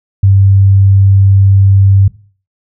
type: tone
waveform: sine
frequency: 97.8 Hz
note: G2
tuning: 4 cents flat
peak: -3 dBFS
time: 0.23-2.08 s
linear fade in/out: 5 ms
effects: noise-tail reverb RT60 0.4 s tail -18 dB re dry